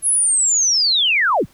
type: linear sweep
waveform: sine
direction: down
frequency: 10890 to 42.14 Hz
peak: -13 dBFS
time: 0.02-1.46 s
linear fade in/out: 50 ms
effects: pink hiss -53 dBFS RMS until 1.53 s